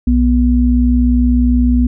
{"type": "tone pair together", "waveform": "sine", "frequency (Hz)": [61.58, 245.1], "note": ["B1", "B3"], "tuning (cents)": [-4, -13], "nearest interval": "2 octaves", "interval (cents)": 2391, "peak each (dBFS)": -11, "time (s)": [0.07, 1.87], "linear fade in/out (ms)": 5, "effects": []}